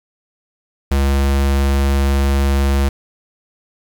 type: tone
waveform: square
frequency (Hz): 69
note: C#2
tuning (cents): -7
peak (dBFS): -13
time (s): 0.91-2.89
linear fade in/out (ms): 5
effects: 7-bit